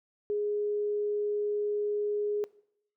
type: tone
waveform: sine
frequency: 415.3 Hz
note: G#4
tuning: in tune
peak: -27 dBFS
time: 0.3-2.44 s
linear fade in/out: 0 ms
effects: noise-tail reverb RT60 0.7 s tail -21 dB re dry